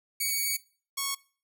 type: tone pair in turn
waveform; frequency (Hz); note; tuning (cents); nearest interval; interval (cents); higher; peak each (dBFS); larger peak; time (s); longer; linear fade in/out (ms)
5% pulse; 2248 / 1104.7; C#7 / C#6; +24 / -6; octave; 1230; first; -17; neither; 0.2-0.57 / 0.97-1.15; first; 10
effects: noise-tail reverb RT60 0.4 s tail -21 dB re dry